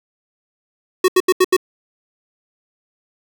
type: tone bursts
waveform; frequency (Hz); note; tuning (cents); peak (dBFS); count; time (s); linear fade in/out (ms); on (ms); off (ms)
square; 370; F#4; 0; -10; 5; 1.04-1.566; 5; 42; 79
effects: 7-bit